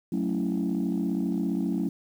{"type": "chord", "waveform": "sine", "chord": "F# minor seventh", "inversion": "none", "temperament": "equal", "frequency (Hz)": [185, 220, 277.2, 329.6], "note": ["F#3", "A3", "C#4", "E4"], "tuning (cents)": [0, 0, 0, 0], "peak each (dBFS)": [-28, -29, -29, -31], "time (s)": [0.12, 1.89], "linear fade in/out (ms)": 5, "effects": ["tanh soft clip ceiling -19 dBFS", "9-bit"]}